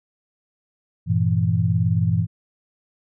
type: chord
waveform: sine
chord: E diminished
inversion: first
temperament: equal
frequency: 98 / 116.54 / 164.81 Hz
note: G2 / Bb2 / E3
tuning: 0 / 0 / 0 cents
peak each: -21 dBFS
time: 1.06-2.27 s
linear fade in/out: 50 ms
effects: none